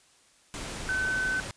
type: tone in noise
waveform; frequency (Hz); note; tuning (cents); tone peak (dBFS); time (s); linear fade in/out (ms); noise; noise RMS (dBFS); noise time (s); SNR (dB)
sine; 1520; F#6; +46; -26; 0.89-1.4; 0; pink; -37; 0.54-1.51; +8
effects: white hiss -61 dBFS RMS until 1.56 s + resampled to 22050 Hz